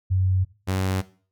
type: tone pair in turn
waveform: sine / sawtooth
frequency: 93.6 / 94.41 Hz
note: F#2 / F#2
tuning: +20 / +35 cents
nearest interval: unison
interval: 15 cents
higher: second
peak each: -18 dBFS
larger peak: neither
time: 0.1-0.45 / 0.67-1.02 s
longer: neither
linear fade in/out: 20 ms
effects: noise-tail reverb RT60 0.4 s tail -17 dB re dry